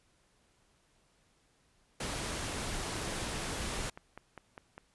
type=noise; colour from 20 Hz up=pink; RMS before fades=-37 dBFS; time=2-3.9 s; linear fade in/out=5 ms
type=click train; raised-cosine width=0.5 ms; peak=-30 dBFS; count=9; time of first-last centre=3.17-4.78 s; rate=4.97 Hz
effects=pink hiss -70 dBFS RMS until 4.94 s + resampled to 24000 Hz